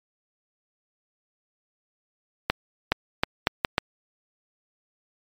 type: accelerating click train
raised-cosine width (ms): 0.3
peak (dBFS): -3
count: 6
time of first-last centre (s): 2.5-3.781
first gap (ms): 420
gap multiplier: 0.75
effects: MP3 96 kbps